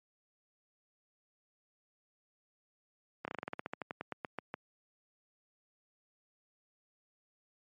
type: slowing click train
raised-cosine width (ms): 0.5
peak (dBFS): -22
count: 18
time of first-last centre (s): 3.25-4.541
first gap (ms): 29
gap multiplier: 1.11
effects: high-pass 150 Hz 12 dB/octave + MP3 48 kbps